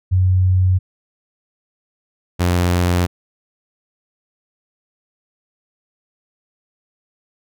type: tone pair in turn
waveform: sine / sawtooth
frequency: 92.5 / 88.46 Hz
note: F#2 / F2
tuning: 0 / +23 cents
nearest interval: minor second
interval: 77 cents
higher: first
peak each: -11 / -10 dBFS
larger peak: second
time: 0.11-0.79 / 2.39-3.07 s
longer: neither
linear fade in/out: 20 ms
effects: none